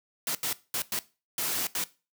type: noise bursts at uneven times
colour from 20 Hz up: white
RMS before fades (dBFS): -30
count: 6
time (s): 0.27-0.35 / 0.43-0.53 / 0.74-0.82 / 0.92-0.99 / 1.38-1.67 / 1.75-1.84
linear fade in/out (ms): 2
effects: noise-tail reverb RT60 0.3 s tail -18 dB re dry + high-pass 100 Hz 12 dB/octave